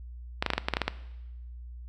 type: clicks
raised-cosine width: 0.3 ms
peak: -9 dBFS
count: 10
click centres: 0.425 / 0.463 / 0.503 / 0.535 / 0.58 / 0.685 / 0.737 / 0.769 / 0.817 / 0.88 s
effects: noise-tail reverb RT60 1.0 s tail -17 dB re dry + added 60 Hz sine -40 dBFS peak until 1.88 s